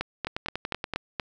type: two click trains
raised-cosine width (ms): 0.3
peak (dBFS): -12 / -14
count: 6 / 8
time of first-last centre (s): 0.01-1.198 / 0.27-0.937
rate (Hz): 4.21 / 10.5
effects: none